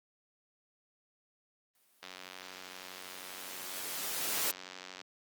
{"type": "noise with exponential growth", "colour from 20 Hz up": "white", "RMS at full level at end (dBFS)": -31, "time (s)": [1.75, 4.51], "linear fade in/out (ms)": 2, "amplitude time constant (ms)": 600}
{"type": "click train", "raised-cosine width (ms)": 0.2, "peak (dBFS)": -27, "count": 277, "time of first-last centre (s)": [2.03, 5.014], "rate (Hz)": 92.5}
{"effects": ["high-pass 200 Hz 12 dB/octave", "Opus 24 kbps"]}